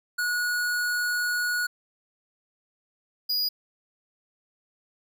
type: tone pair in turn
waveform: square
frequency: 1457 / 4901 Hz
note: F#6 / D#8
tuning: -27 / -27 cents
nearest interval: octave + major sixth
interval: 2100 cents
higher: second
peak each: -25 / -24 dBFS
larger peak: second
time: 0.18-1.67 / 3.29-3.49 s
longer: first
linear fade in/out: 10 ms
effects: none